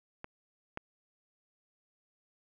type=clicks; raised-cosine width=0.5 ms; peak=-26 / -22 dBFS; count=2; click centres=0.244 / 0.774 s; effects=none